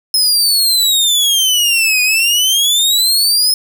sawtooth exponential two-way sweep, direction down then up, 5180 to 2466 to 5180 Hz, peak -7 dBFS, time 0.14-3.54 s, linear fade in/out 2 ms, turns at 2.02 s, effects none

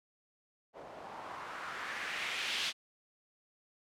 blue noise with low-pass filter sweep, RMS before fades -40 dBFS, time 0.73-2.73 s, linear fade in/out 50 ms, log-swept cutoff 580 to 3500 Hz, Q 1.9, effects none

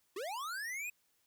square linear sweep, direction up, 345.6 to 2554 Hz, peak -39 dBFS, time 0.16-0.9 s, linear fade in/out 5 ms, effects white hiss -75 dBFS RMS until 1.26 s

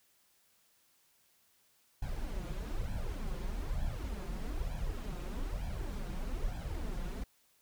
brown noise with flanger, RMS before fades -37 dBFS, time 2.02-7.24 s, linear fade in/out 5 ms, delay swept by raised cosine 1.2 to 5.7 ms, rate 1.1 Hz, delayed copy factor +0.8, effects white hiss -70 dBFS RMS until 7.61 s

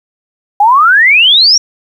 sine exponential sweep, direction up, 793 to 5760 Hz, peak -3 dBFS, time 0.6-1.58 s, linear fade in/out 5 ms, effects 7-bit

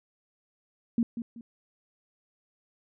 sine tone with echo, 233.1 Hz, A#3, in tune, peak -21 dBFS, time 0.98-1.03 s, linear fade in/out 2 ms, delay 190 ms, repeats 2, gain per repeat -10 dB, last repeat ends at 1.41 s, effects none

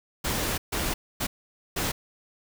pink noise bursts at uneven times, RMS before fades -28 dBFS, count 4, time 0.24-0.58 / 0.72-0.94 / 1.2-1.27 / 1.76-1.92 s, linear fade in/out 10 ms, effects none

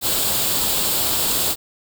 white noise with comb filter, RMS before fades -20 dBFS, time 0.01-1.56 s, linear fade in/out 50 ms, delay 0.25 ms, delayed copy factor +0.55, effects none

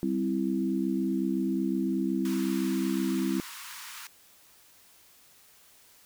sine chord, C major, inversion second, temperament equal, 196 / 261.6 / 329.6 Hz, G3 / C4 / E4, 0 / 0 / 0 cents, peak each -30 / -30 / -30 dBFS, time 0.03-3.4 s, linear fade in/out 0 ms
pink high-pass noise, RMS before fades -43 dBFS, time 2.25-4.07 s, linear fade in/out 2 ms, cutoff 930 Hz, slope 96 dB/octave
effects white hiss -58 dBFS RMS until 6.05 s

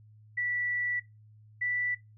sine tone pair in turn, 1958 / 1969.3 Hz, B6 / B6, -15 / -5 cents, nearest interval unison, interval 10 cents, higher second, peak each -28 dBFS, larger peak neither, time 0.37-1 / 1.61-1.95 s, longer first, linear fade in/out 10 ms, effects noise-tail reverb RT60 0.2 s tail -18 dB re dry + added 107 Hz sine -53 dBFS peak until 2.17 s

